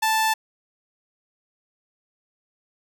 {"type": "tone", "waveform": "sawtooth", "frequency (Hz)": 880, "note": "A5", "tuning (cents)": 0, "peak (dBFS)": -15, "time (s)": [0.02, 0.34], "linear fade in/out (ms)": 10, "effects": []}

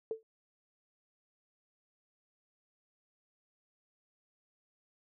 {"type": "tone with exponential decay", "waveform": "sine", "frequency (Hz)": 444.2, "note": "A4", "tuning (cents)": 16, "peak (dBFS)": -29, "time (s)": [0.11, 0.23], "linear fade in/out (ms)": 1, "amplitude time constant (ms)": 24, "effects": []}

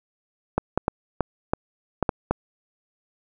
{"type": "clicks", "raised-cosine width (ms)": 1, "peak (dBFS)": -6, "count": 8, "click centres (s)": [0.58, 0.776, 0.881, 1.207, 1.535, 2.027, 2.092, 2.31], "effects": []}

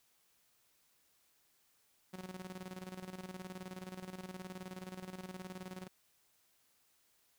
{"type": "tone with tremolo", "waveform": "sawtooth", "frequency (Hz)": 185, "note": "F#3", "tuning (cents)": 0, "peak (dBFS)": -39, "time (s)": [2.13, 5.88], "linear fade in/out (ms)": 10, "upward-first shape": "square", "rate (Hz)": 19, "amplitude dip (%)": 70, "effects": ["white hiss -73 dBFS RMS until 7.38 s"]}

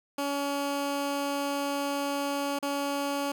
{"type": "tone with dropouts", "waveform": "15% pulse", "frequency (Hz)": 282.5, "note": "C#4", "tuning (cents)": 33, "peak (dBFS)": -22, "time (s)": [0.18, 3.32], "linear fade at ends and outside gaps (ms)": 5, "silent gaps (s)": [2.589, 2.626], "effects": []}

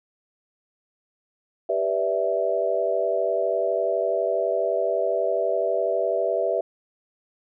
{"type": "chord", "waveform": "sine", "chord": "E minor seventh", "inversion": "first", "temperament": "equal with one note detuned", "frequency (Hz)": [392, 491.6, 587.3, 659.3], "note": ["G4", "B4", "D5", "E5"], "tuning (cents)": [0, -8, 0, 0], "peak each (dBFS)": [-28, -27, -27, -24], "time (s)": [1.69, 6.61], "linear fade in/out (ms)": 5, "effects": []}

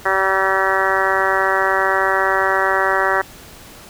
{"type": "harmonic tone", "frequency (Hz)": 191.8, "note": "G3", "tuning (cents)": -37, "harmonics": [2, 3, 4, 5, 6, 7, 8, 9, 10], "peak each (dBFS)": [-23, -23, -23, -23, -23, -23, -23, -23, -23], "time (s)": [0.05, 3.22], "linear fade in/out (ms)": 10, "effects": ["pink hiss -40 dBFS RMS until 3.89 s"]}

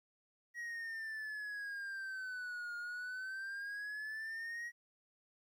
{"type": "exponential two-way sweep", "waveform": "triangle", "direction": "down then up", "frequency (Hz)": [1908, 1420, 1908], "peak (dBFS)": -39, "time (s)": [0.54, 4.72], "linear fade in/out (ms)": 50, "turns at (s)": 2.76, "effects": ["13-bit"]}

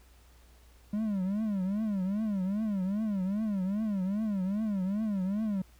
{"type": "tone with vibrato", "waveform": "triangle", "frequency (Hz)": 201.7, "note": "G3", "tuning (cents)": 50, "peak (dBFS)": -26, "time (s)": [0.93, 5.62], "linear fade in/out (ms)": 5, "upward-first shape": "triangle", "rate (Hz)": 2.5, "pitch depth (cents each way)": 190, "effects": ["added 60 Hz sine -56 dBFS peak until 5.79 s", "pink hiss -63 dBFS RMS until 5.79 s"]}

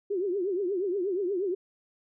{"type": "tone with vibrato", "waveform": "sine", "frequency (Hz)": 378.4, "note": "F#4", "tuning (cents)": 39, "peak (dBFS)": -26, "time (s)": [0.1, 1.55], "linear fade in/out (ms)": 10, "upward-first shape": "triangle", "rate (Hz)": 8.4, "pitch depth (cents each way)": 190, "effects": []}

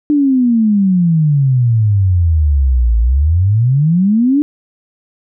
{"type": "exponential two-way sweep", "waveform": "sine", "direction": "down then up", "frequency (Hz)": [300.8, 55, 300.8], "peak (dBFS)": -8, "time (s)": [0.1, 4.42], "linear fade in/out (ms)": 0, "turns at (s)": 2.98, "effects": []}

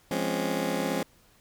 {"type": "chord", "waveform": "20% pulse", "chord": "Db major seventh", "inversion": "first", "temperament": "just", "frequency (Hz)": [173.24, 207.9, 259.9, 277.2], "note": ["F3", "Ab3", "C4", "Db4"], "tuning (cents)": [-14, 2, -11, 0], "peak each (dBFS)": -28, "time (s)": [0.11, 1.03], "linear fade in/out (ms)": 2, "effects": ["pink hiss -61 dBFS RMS until 1.4 s"]}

